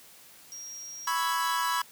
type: tone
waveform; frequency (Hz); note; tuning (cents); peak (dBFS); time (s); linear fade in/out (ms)
triangle; 5640; F8; +16; -38; 0.52-1.11; 0
type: chord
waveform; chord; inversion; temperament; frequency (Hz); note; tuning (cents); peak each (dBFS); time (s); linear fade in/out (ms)
45% pulse; C# minor seventh; third; equal; 987.8 / 1108.7 / 1318.5 / 1661.2; B5 / C#6 / E6 / G#6; 0 / 0 / 0 / 0; -29 / -33 / -34 / -34; 1.07-1.82; 5
effects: white hiss -53 dBFS RMS until 1.91 s + high-pass 80 Hz 12 dB/octave